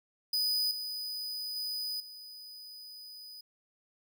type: tone with level steps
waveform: 45% pulse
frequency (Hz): 4978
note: D#8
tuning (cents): 0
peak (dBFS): -27 / -35 / -33 / -45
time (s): 0.33-3.41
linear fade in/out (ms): 5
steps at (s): 0.71 / 1.56 / 2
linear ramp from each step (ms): 2
effects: none